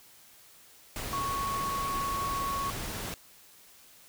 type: tone in noise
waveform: sine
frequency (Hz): 1108.7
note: C#6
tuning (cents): 0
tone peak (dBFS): -30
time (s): 1.13-2.7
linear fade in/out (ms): 0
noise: pink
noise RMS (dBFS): -37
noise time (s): 0.96-3.14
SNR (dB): +4
effects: white hiss -56 dBFS RMS until 4.08 s